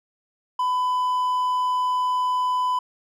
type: tone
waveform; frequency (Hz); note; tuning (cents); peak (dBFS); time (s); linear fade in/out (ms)
triangle; 1002; B5; +25; -18; 0.59-2.79; 5
effects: none